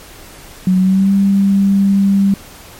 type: tone with pitch glide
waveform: sine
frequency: 185 to 197.14 Hz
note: F#3 to G3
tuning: 0 to +10 cents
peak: -8 dBFS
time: 0.67-2.34 s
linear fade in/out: 2 ms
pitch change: +110 cents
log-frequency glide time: 0.77-1.12 s
effects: pink hiss -37 dBFS RMS until 2.79 s + MP3 64 kbps